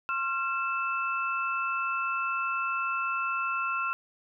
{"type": "tone cluster", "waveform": "sine", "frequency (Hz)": [1068, 1374, 2635], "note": ["C6", "F6", "E7"], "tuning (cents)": [35, -29, -1], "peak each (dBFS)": [-34, -29, -34], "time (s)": [0.09, 3.93], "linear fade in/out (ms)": 0, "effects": []}